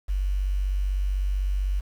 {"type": "tone with quantisation", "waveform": "sine", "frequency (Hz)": 47.92, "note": "G1", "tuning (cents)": -39, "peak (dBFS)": -22, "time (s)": [0.08, 1.81], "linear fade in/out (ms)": 20, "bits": 8, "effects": []}